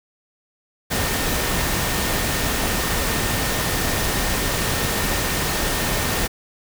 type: tone in noise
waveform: sine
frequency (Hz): 1824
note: A#6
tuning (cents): -38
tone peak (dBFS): -33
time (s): 0.9-6.28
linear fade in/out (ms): 20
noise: pink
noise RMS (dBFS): -22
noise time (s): 0.9-6.28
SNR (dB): -14
effects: none